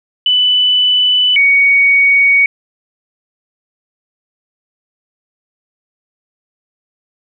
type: tone pair in turn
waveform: sine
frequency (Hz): 2989 / 2239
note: F#7 / C#7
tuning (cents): +17 / +17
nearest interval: perfect fourth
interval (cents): 500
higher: first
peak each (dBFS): -8 / -6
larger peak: second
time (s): 0.26-1.36 / 1.36-2.46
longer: neither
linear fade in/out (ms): 2
effects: none